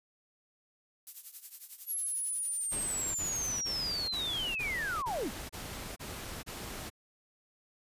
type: noise with tremolo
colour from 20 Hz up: violet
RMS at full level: -41 dBFS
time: 1.07-3.52 s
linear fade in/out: 0 ms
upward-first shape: triangle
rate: 11 Hz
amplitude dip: 85%
type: linear sweep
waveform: sine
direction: down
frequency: 11450 to 130 Hz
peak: -32 dBFS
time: 1.86-5.32 s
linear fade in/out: 50 ms
type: noise bursts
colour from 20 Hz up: pink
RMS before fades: -42 dBFS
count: 9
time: 2.71-6.902 s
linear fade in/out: 20 ms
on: 440 ms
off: 29 ms
effects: resampled to 32000 Hz